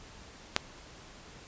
click, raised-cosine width 0.2 ms, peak -6 dBFS, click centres 0.564 s, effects pink hiss -51 dBFS RMS until 1.47 s + resampled to 16000 Hz

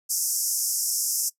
pink band-pass noise, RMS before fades -26 dBFS, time 0.09-1.3 s, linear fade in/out 20 ms, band 5200 to 14000 Hz, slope 96 dB/octave, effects noise-tail reverb RT60 0.1 s tail -20 dB re dry

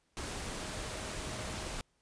sine tone in noise, 622.3 Hz, D#5, in tune, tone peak -50 dBFS, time 0.61-1.75 s, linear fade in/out 0 ms, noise pink, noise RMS -40 dBFS, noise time 0.17-1.81 s, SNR -13 dB, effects pink hiss -75 dBFS RMS until 2.01 s + resampled to 22050 Hz

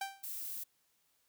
sawtooth tone with exponential decay, 783 Hz, G5, 2 cents flat, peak -30 dBFS, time 0.01-0.27 s, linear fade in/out 5 ms, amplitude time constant 56 ms
violet noise, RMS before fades -42 dBFS, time 0.23-0.64 s, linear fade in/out 10 ms
effects white hiss -75 dBFS RMS until 1.28 s

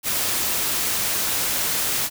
white noise, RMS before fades -23 dBFS, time 0.03-2.1 s, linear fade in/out 50 ms, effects none

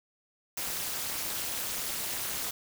white noise with amplitude modulation, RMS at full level -30 dBFS, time 0.57-2.51 s, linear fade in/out 5 ms, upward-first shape sine, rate 231 Hz, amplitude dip 100%, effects none

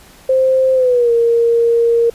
sine tone with pitch glide, 523.3 to 466.2 Hz, C5 to A#4, 0 to 0 cents, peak -9 dBFS, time 0.29-2.1 s, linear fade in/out 5 ms, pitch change -200 cents, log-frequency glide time 0.74-1.12 s, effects pink hiss -43 dBFS RMS until 2.14 s + resampled to 32000 Hz

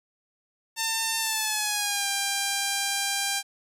5% pulse tone with pitch glide, 899 to 796.3 Hz, A5 to G5, +37 to +27 cents, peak -13 dBFS, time 0.76-3.43 s, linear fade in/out 50 ms, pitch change -210 cents, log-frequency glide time 1.18-2.07 s, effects none

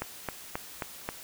click train, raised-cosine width 0.5 ms, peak -16 dBFS, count 5, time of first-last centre 0.02-1.09 s, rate 3.74 Hz, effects white hiss -46 dBFS RMS until 1.23 s

